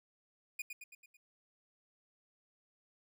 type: tone with echo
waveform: 45% pulse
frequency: 2448 Hz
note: D#7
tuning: 29 cents flat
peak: -37 dBFS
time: 0.59-0.62 s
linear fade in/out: 5 ms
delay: 110 ms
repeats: 5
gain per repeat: -5 dB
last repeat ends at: 1.17 s
effects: none